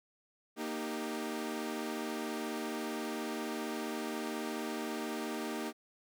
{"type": "chord", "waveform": "sawtooth", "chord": "Eb major", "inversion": "second", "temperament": "equal with one note detuned", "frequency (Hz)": [233.1, 307.7, 392], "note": ["Bb3", "Eb4", "G4"], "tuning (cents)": [0, -19, 0], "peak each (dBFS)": [-36, -36, -38], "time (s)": [0.56, 5.73], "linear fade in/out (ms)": 50, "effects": []}